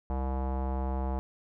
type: tone with low-pass filter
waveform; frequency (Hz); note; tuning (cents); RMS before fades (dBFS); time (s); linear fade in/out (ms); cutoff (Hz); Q
square; 65.7; C2; +8; -31; 0.1-1.19; 0; 850; 3
effects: none